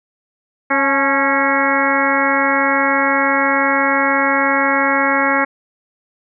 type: harmonic tone with a mistuned harmonic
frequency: 274.1 Hz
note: C#4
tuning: 19 cents flat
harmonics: 1 / 2 / 3 / 4 / 5 / 6 / 7 / 8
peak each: -21 / -21 / -21 / -21 / -21 / -21 / -21 / -21 dBFS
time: 0.7-5.45 s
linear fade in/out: 10 ms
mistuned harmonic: 3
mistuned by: +50 cents
effects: none